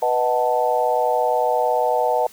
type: chord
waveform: sine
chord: B dominant seventh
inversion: none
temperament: equal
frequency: 493.9 / 622.3 / 740 / 880 Hz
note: B4 / D#5 / F#5 / A5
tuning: 0 / 0 / 0 / 0 cents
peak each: -22 dBFS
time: 0.02-2.27 s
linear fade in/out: 5 ms
effects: white hiss -47 dBFS RMS until 2.32 s